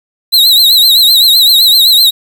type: tone with vibrato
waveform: 45% pulse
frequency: 3951 Hz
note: B7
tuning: in tune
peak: -3 dBFS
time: 0.32-2.11 s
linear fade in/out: 20 ms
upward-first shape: triangle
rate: 7.8 Hz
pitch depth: 120 cents each way
effects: 7-bit